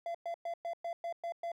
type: tone bursts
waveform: triangle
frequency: 681 Hz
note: F5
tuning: 44 cents flat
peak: -33 dBFS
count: 8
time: 0.06-1.518 s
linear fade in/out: 2 ms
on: 86 ms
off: 110 ms
effects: none